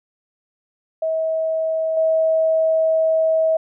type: tone with level steps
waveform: sine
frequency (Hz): 642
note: E5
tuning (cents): -46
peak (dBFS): -18 / -14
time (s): 1.02-3.57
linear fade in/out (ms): 5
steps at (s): 1.97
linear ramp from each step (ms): 2
effects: none